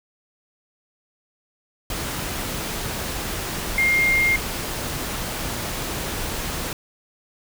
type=tone in noise; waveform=sine; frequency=2121 Hz; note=C7; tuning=23 cents sharp; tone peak=-16 dBFS; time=3.78-4.36 s; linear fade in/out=2 ms; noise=pink; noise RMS=-28 dBFS; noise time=1.9-6.73 s; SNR=+9 dB; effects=none